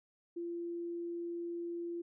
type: tone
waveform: sine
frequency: 342.7 Hz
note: F4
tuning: 33 cents flat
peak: -37 dBFS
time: 0.36-2.02 s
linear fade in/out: 10 ms
effects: none